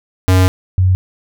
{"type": "tone pair in turn", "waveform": ["square", "sine"], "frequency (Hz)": [92.7, 92.7], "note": ["F#2", "F#2"], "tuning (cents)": [4, 4], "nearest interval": "unison", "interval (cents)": 0, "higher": "neither", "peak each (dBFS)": -8, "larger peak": "neither", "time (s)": [[0.28, 0.48], [0.78, 0.95]], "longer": "first", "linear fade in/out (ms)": 0, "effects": []}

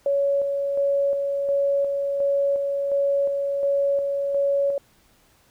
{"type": "tone with tremolo", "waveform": "sine", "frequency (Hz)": 560, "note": "C#5", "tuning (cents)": 18, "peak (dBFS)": -18, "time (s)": [0.06, 4.78], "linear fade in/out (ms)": 2, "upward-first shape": "square", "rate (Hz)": 1.4, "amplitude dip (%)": 35, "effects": ["pink hiss -59 dBFS RMS until 5.5 s"]}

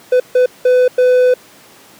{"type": "tone bursts at uneven times", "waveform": "triangle", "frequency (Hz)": 502, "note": "B4", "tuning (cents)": 28, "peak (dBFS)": -5, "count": 4, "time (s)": [[0.12, 0.2], [0.35, 0.46], [0.65, 0.88], [0.98, 1.34]], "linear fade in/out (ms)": 5, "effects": ["pink hiss -42 dBFS RMS until 1.99 s", "high-pass 200 Hz 12 dB/octave"]}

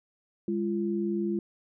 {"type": "tone pair together", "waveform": "sine", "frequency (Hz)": [203.9, 342.9], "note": ["G#3", "F4"], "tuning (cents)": [-32, -32], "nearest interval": "major sixth", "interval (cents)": 900, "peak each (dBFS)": [-29, -29], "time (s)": [0.48, 1.39], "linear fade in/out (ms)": 2, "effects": []}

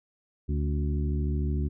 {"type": "harmonic tone with a mistuned harmonic", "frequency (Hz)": 73.4, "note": "D2", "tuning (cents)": 0, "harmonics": [1, 2, 3, 4, 5], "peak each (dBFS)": [-26, -32, -36, -38, -40], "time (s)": [0.48, 1.69], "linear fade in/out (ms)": 20, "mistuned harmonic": 4, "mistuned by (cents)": -46, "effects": []}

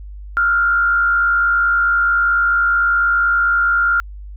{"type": "tone with frequency modulation", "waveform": "sine", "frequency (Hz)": 1396.9, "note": "F6", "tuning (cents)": 0, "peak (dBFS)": -12, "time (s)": [0.37, 4], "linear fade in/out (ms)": 0, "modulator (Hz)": 69.4, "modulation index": 0.56, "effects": ["added 50 Hz sine -30 dBFS peak until 4.36 s"]}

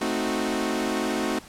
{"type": "chord", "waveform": "sawtooth", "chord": "A diminished seventh", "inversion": "none", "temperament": "equal with one note detuned", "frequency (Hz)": [220, 261.6, 311.1, 367.7], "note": ["A3", "C4", "Eb4", "Gb4"], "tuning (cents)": [0, 0, 0, -11], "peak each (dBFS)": -26, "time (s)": [0.01, 1.39], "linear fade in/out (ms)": 5, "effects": ["pink hiss -46 dBFS RMS until 1.48 s", "low-pass 11000 Hz 12 dB/octave"]}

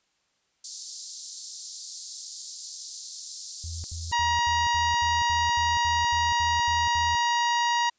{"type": "high-pass noise", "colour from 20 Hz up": "white", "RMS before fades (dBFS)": -33, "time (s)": [0.64, 4.13], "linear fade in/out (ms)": 5, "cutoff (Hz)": 4200, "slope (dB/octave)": 48}
{"type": "tone bursts", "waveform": "sine", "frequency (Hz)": 83.4, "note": "E2", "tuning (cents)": 21, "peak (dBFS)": -33, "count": 13, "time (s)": [3.64, 7.152], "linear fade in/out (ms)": 0, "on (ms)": 200, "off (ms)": 76}
{"type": "harmonic tone", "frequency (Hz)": 950, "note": "A#5", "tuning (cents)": 33, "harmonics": [1, 2, 3, 4, 5, 6, 7], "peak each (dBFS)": [-23, -29, -33, -35, -37, -39, -40], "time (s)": [4.12, 7.9], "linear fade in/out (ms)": 10}
{"effects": ["white hiss -71 dBFS RMS until 7.98 s", "resampled to 16000 Hz"]}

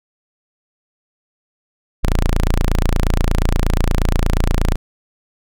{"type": "tone", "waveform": "sawtooth", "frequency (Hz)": 28.43, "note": "A#0", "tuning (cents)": -42, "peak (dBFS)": -9, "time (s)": [2.03, 4.76], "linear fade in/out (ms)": 10, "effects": []}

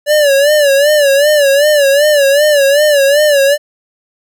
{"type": "tone with vibrato", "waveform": "square", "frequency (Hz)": 576, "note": "D5", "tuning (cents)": -34, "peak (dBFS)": -7, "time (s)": [0.06, 3.58], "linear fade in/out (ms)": 50, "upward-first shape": "sine", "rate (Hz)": 2.6, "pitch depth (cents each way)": 94, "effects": []}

